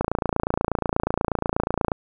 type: click train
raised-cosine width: 1 ms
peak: -7 dBFS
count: 55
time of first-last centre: 0.01-1.918 s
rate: 28.3 Hz
effects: none